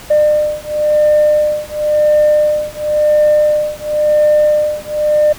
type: beating tone pair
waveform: sine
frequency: 601 / 601.95 Hz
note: D5 / D5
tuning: +40 / +43 cents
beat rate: 0.95 Hz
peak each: -11 dBFS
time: 0.1-5.33 s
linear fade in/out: 10 ms
effects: tanh soft clip ceiling -4 dBFS + pink hiss -34 dBFS RMS until 5.38 s